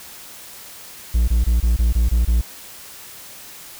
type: tone bursts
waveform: triangle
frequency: 58.1 Hz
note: A#1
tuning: 5 cents flat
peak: -11 dBFS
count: 8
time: 1.14-2.414 s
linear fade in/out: 10 ms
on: 140 ms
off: 22 ms
effects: white hiss -39 dBFS RMS until 3.79 s